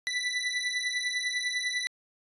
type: beating tone pair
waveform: 25% pulse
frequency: 1975.5 / 1985.5 Hz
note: B6 / B6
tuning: 0 / +9 cents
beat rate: 10 Hz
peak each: -28 dBFS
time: 0.07-1.87 s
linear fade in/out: 0 ms
effects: resampled to 24000 Hz